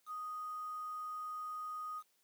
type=tone with quantisation; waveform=sine; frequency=1244 Hz; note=D#6; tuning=1 cent flat; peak=-40 dBFS; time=0.06-2.03 s; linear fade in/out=50 ms; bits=10; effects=white hiss -75 dBFS RMS until 2.23 s + high-pass 150 Hz 12 dB/octave